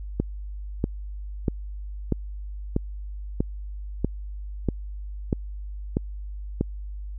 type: click train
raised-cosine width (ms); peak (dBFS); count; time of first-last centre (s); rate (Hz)
3; -9; 11; 0.2-6.61; 1.56
effects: added 50 Hz sine -32 dBFS peak until 7.18 s